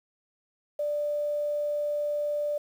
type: tone with quantisation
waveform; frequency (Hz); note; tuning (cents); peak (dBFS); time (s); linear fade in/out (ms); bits
sine; 589; D5; +5; -26; 0.79-2.58; 5; 9
effects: none